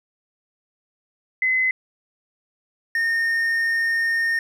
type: tone pair in turn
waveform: sine / triangle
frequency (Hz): 2037 / 1833.2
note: C7 / A#6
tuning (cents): -47 / -29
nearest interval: major second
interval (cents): 182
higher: first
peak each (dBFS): -17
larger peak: neither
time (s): 1.42-1.71 / 2.95-4.39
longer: second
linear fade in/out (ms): 2
effects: none